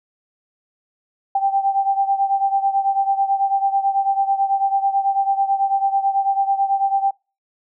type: beating tone pair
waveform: sine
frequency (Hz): 784 / 793.1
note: G5 / G5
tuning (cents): 0 / +20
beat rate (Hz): 9.1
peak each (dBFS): -17 / -21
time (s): 1.35-7.11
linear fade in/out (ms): 5
effects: noise-tail reverb RT60 0.3 s tail -25 dB re dry